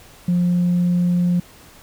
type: tone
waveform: sine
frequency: 176.5 Hz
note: F3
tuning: 19 cents sharp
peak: -13 dBFS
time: 0.28-1.4 s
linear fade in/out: 5 ms
effects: tanh soft clip ceiling -12 dBFS + pink hiss -46 dBFS RMS until 1.82 s